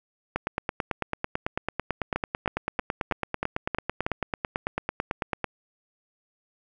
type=two click trains; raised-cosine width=0.5 ms; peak=-11 / -11 dBFS; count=47 / 7; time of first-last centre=0.36-5.443 / 2.16-4.065 s; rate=9.05 / 3.15 Hz; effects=none